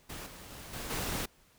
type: noise with level steps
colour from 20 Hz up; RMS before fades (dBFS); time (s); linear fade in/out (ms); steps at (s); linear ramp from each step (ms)
pink; -43 / -49 / -47 / -40 / -35; 0.09-1.26; 10; 0.26 / 0.5 / 0.73 / 0.9; 5
effects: pink hiss -64 dBFS RMS until 1.58 s